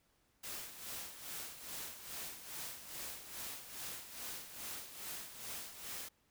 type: noise with tremolo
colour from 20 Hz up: white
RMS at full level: -44 dBFS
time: 0.43-6.09 s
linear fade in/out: 10 ms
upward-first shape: sine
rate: 2.4 Hz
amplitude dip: 65%
effects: pink hiss -75 dBFS RMS until 6.3 s